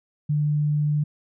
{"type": "tone", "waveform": "sine", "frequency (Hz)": 148.8, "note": "D3", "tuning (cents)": 23, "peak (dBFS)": -19, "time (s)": [0.29, 1.04], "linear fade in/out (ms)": 10, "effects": []}